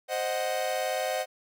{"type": "chord", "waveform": "45% pulse", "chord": "C diminished", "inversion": "none", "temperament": "equal", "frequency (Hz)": [523.3, 622.3, 740], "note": ["C5", "Eb5", "Gb5"], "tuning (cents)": [0, 0, 0], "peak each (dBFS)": -32, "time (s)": [0.08, 1.26], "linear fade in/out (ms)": 50, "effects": []}